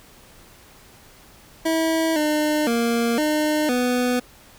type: tone with pitch steps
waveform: 25% pulse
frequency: 323.9 / 302.6 / 233.7 / 304.1 / 247.9 Hz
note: E4 / D#4 / A#3 / D#4 / B3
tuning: -30 / -48 / +5 / -40 / +7 cents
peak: -15 dBFS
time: 1.65-4.2 s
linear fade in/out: 10 ms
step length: 510 ms
effects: pink hiss -49 dBFS RMS until 4.58 s